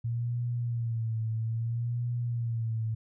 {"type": "tone with vibrato", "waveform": "sine", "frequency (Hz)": 115.9, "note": "A#2", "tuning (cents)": -10, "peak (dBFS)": -28, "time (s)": [0.04, 2.95], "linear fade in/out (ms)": 10, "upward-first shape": "sine", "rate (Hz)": 0.61, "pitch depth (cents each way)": 68, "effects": []}